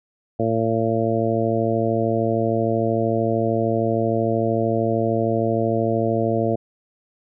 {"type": "harmonic tone", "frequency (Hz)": 113.1, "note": "A2", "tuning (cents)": 48, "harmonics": [1, 2, 3, 4, 5, 6], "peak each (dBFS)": [-25, -25, -25, -25, -25, -25], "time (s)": [0.39, 6.56], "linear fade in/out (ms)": 10, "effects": []}